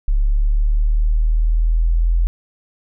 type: linear sweep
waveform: sine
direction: up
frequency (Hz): 35.19 to 42.6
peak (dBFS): -12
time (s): 0.08-2.27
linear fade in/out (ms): 0
effects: none